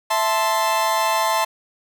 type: chord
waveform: 40% pulse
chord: A minor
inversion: second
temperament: equal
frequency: 659.3 / 880 / 1046.5 Hz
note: E5 / A5 / C6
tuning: 0 / 0 / 0 cents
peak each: -23 / -20 / -21 dBFS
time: 0.1-1.45 s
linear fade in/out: 10 ms
effects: none